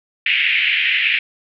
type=band-pass noise; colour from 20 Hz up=white; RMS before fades=-17 dBFS; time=0.26-1.19 s; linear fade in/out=5 ms; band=1900 to 2900 Hz; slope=48 dB/octave; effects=none